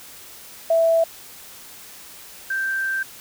sine tone pair in turn, 659.3 / 1568.1 Hz, E5 / G6, 0 / 0 cents, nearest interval octave + minor third, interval 1500 cents, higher second, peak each -14 / -21 dBFS, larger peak first, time 0.7-1.04 / 2.5-3.03 s, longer second, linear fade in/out 5 ms, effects white hiss -42 dBFS RMS until 3.2 s

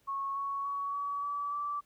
sine tone with pitch steps, 1100 / 1112.1 / 1124.4 / 1136.8 / 1149.4 / 1162 Hz, C#6 / C#6 / C#6 / C#6 / D6 / D6, -14 / +5 / +24 / +43 / -38 / -19 cents, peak -32 dBFS, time 0.07-1.81 s, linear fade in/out 20 ms, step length 290 ms, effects pink hiss -70 dBFS RMS until 1.85 s

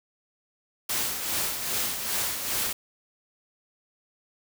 white noise with tremolo, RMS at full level -27 dBFS, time 0.89-2.73 s, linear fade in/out 5 ms, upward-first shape sine, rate 2.5 Hz, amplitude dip 50%, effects none

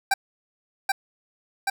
25% pulse tone with echo, 784 Hz, G5, in tune, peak -14 dBFS, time 0.11-0.14 s, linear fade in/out 5 ms, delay 780 ms, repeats 2, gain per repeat -2 dB, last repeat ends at 1.7 s, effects none

